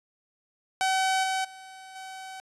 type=tone with level steps; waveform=sawtooth; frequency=760 Hz; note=F#5; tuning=46 cents sharp; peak=-19 / -22 / -40 / -35 dBFS; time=0.81-2.4 s; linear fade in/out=0 ms; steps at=1.23 / 1.44 / 1.95 s; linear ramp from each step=10 ms; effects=resampled to 24000 Hz + 10-bit